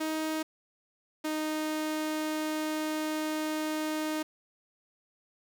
sawtooth tone pair in turn, 313.9 / 309.6 Hz, D#4 / D#4, +15 / -9 cents, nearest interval unison, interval 24 cents, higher first, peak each -26 dBFS, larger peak neither, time 0-0.43 / 1.24-4.23 s, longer second, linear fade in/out 10 ms, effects 9-bit

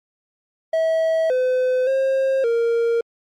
triangle tone with pitch steps, 647 / 509 / 534 / 465.1 Hz, E5 / C5 / C5 / A#4, -32 / -48 / +35 / -4 cents, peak -14 dBFS, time 0.73-3.01 s, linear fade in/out 5 ms, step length 570 ms, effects MP3 64 kbps

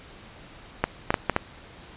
clicks, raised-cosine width 0.5 ms, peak -5 dBFS, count 5, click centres 0.84 / 1.105 / 1.142 / 1.297 / 1.364 s, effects pink hiss -47 dBFS RMS until 1.96 s + resampled to 8000 Hz

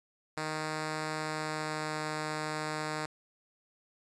5% pulse tone with pitch glide, 155.4 to 154.06 Hz, D#3 to D#3, -2 to -17 cents, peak -22 dBFS, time 0.37-3.06 s, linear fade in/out 2 ms, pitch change -15 cents, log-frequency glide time 1.13-2.03 s, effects resampled to 22050 Hz

